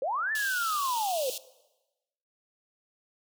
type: linear two-way sweep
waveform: sine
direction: up then down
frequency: 486.5 to 1787 to 486.5 Hz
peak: -27 dBFS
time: 0.02-1.3 s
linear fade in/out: 2 ms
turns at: 0.32 s
type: high-pass noise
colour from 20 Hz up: pink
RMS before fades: -37 dBFS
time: 0.35-1.38 s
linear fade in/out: 2 ms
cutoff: 2700 Hz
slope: 96 dB/octave
effects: noise-tail reverb RT60 1.0 s tail -18 dB re dry